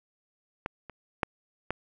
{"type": "clicks", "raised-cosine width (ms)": 0.5, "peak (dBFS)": [-16, -27, -10, -14], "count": 4, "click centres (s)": [0.661, 0.897, 1.232, 1.706], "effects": []}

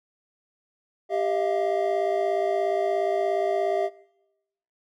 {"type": "tone cluster", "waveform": "triangle", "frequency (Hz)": [394.9, 634, 691], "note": ["G4", "D#5", "F5"], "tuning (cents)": [13, 32, -19], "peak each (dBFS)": -25, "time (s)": [1.09, 3.9], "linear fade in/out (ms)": 50, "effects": ["noise-tail reverb RT60 0.9 s tail -21 dB re dry"]}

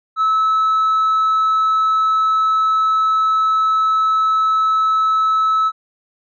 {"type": "tone with tanh clipping", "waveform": "triangle", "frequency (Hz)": 1300, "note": "E6", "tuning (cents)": -24, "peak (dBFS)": -13, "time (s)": [0.16, 5.72], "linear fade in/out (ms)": 50, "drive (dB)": 6, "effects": []}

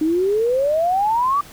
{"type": "exponential sweep", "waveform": "sine", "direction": "up", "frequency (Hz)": [303.8, 1184], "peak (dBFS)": -15, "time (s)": [0.01, 1.41], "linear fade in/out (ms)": 5, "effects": ["pink hiss -42 dBFS RMS until 1.52 s"]}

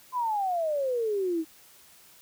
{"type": "exponential sweep", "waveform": "sine", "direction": "down", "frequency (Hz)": [1033, 311.1], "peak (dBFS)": -25, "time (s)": [0.12, 1.45], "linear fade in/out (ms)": 50, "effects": ["white hiss -55 dBFS RMS until 2.21 s"]}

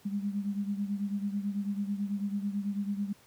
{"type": "beating tone pair", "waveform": "sine", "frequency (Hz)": [200, 209.1], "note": ["G3", "G#3"], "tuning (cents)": [35, 12], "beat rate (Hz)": 9.1, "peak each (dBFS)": [-31, -36], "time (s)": [0.05, 3.13], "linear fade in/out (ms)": 10, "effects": ["pink hiss -60 dBFS RMS until 3.26 s", "high-pass 80 Hz 12 dB/octave"]}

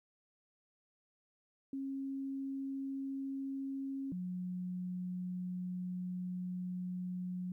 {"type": "tone pair in turn", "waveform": "sine", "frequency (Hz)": [271.4, 181.14], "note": ["C#4", "F#3"], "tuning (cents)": [-36, -36], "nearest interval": "perfect fifth", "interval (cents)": 700, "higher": "first", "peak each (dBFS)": [-37, -37], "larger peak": "neither", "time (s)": [[1.73, 4.12], [4.12, 7.52]], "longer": "second", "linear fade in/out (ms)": 2, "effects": ["13-bit"]}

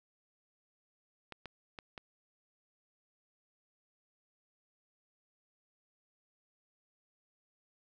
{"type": "clicks", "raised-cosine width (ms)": 0.3, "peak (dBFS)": -28, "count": 4, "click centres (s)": [1.323, 1.457, 1.788, 1.978], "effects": []}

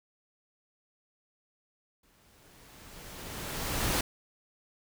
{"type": "noise with exponential growth", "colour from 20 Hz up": "pink", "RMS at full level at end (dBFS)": -27, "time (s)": [2.03, 4.01], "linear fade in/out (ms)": 5, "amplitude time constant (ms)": 430, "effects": []}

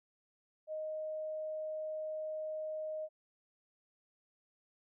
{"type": "tone", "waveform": "sine", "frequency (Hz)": 622.3, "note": "D#5", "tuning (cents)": 0, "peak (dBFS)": -37, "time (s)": [0.67, 3.09], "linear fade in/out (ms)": 50, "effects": []}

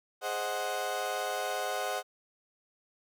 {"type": "chord", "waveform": "30% pulse", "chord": "Ab dominant seventh", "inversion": "none", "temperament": "equal", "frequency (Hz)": [415.3, 523.3, 622.3, 740], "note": ["Ab4", "C5", "Eb5", "Gb5"], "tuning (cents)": [0, 0, 0, 0], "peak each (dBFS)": [-38, -35, -35, -32], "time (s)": [0.21, 2.03], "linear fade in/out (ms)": 50, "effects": []}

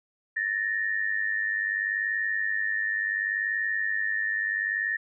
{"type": "tone pair together", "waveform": "sine", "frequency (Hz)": [1754.3, 1855], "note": ["A6", "A#6"], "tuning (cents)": [-6, -9], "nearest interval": "minor second", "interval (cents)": 97, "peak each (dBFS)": -28, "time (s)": [0.36, 4.97], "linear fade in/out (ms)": 10, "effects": []}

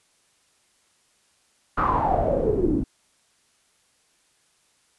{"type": "noise with low-pass filter sweep", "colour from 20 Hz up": "pink", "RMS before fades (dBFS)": -22, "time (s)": [1.77, 2.84], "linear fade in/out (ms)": 10, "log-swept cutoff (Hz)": [1300, 260], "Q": 8.4, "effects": ["white hiss -64 dBFS RMS until 4.98 s", "resampled to 24000 Hz"]}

